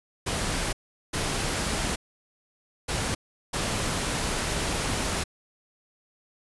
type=noise bursts at uneven times; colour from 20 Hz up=pink; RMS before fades=-28 dBFS; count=4; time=0.26-0.73 / 1.13-1.96 / 2.88-3.15 / 3.53-5.24 s; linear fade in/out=10 ms; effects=resampled to 24000 Hz